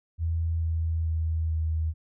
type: tone with pitch steps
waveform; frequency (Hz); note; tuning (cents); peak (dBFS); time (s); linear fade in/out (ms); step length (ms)
sine; 82.41 / 81.51 / 80.62 / 79.74; E2 / E2 / E2 / D#2; 0 / -19 / -38 / +43; -24; 0.18-1.94; 50; 440
effects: none